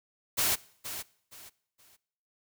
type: noise with echo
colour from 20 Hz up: white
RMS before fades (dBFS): -27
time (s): 0.37-0.56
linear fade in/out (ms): 20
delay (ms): 470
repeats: 3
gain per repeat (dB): -11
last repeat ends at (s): 1.97
effects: noise-tail reverb RT60 0.7 s tail -22 dB re dry